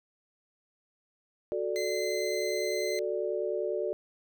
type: chord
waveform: sine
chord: D major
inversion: first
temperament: equal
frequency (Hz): 370 / 440 / 587.3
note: F#4 / A4 / D5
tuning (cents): 0 / 0 / 0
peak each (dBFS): -33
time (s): 1.52-3.93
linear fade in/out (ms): 0
type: tone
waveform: 20% pulse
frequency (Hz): 2059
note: C7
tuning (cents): -28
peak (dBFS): -30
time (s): 1.76-2.99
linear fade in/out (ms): 0
effects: none